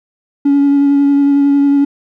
triangle tone with vibrato, 281.9 Hz, C#4, 29 cents sharp, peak -4 dBFS, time 0.45-1.85 s, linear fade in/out 10 ms, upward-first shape sine, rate 11 Hz, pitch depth 14 cents each way, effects tanh soft clip ceiling -3 dBFS

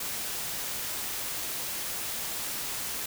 white noise, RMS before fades -34 dBFS, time 0-3.06 s, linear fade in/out 5 ms, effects none

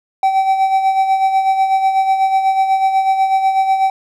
triangle tone with tremolo, 770 Hz, G5, 31 cents flat, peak -7 dBFS, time 0.23-3.9 s, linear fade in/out 2 ms, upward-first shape sine, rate 8.1 Hz, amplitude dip 55%, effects none

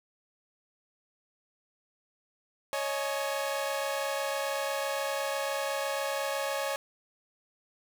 sawtooth chord, C# suspended second, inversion none, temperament equal with one note detuned, 554.4 / 622.3 / 844.6 Hz, C#5 / D#5 / G#5, 0 / 0 / +29 cents, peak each -28 / -33 / -33 dBFS, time 2.73-6.76 s, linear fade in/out 0 ms, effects none

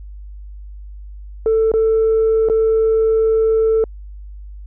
sine tone with dropouts, 443.9 Hz, A4, 15 cents sharp, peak -10 dBFS, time 1.46-3.84 s, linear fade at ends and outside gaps 1 ms, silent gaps 1.717-1.738 / 2.487-2.498 s, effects tanh soft clip ceiling -9 dBFS + added 50 Hz sine -31 dBFS peak until 4.66 s

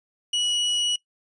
40% pulse tone, 2926 Hz, F#7, 20 cents flat, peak -21 dBFS, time 0.33-0.96 s, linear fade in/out 5 ms, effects noise-tail reverb RT60 0.1 s tail -19 dB re dry + resampled to 22050 Hz

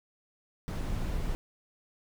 brown noise, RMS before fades -32 dBFS, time 0.68-1.35 s, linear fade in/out 0 ms, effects none

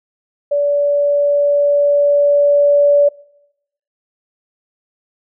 sine tone with level ramp, 576 Hz, D5, 34 cents flat, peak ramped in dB -12 to -7 dBFS, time 0.51-3.09 s, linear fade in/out 10 ms, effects noise-tail reverb RT60 0.8 s tail -23 dB re dry

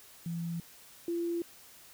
sine tone pair in turn, 168.6 / 341.2 Hz, E3 / F4, +39 / -40 cents, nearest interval octave, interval 1221 cents, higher second, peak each -33 / -30 dBFS, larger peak second, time 0.26-0.6 / 1.08-1.42 s, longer neither, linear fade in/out 2 ms, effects white hiss -55 dBFS RMS until 1.93 s

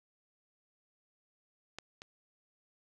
clicks, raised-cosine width 0.2 ms, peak -24 / -29 dBFS, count 2, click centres 1.786 / 2.019 s, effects none

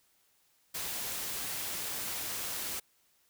white noise, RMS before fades -37 dBFS, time 0.74-2.8 s, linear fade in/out 10 ms, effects white hiss -70 dBFS RMS until 3.29 s

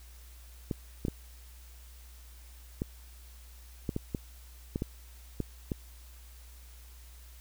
clicks, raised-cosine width 3 ms, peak -18 dBFS, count 11, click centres 0.712 / 1.051 / 1.083 / 2.819 / 3.892 / 3.964 / 4.148 / 4.759 / 4.821 / 5.403 / 5.718 s, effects added 60 Hz sine -49 dBFS peak until 7.4 s + white hiss -58 dBFS RMS until 7.4 s

